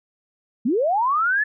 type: linear sweep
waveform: sine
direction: up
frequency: 202.5 to 1760 Hz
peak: -17 dBFS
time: 0.65-1.44 s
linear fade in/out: 10 ms
effects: none